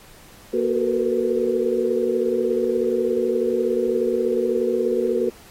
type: tone cluster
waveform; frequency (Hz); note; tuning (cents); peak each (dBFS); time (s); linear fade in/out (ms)
sine; 237.3 / 371.8 / 445.2 / 461.8 / 493.6; A#3 / F#4 / A4 / A#4 / B4; +31 / +8 / +20 / -16 / -1; -27 / -22 / -26 / -26 / -25; 0.53-5.3; 10
effects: pink hiss -48 dBFS RMS until 5.5 s + AAC 48 kbps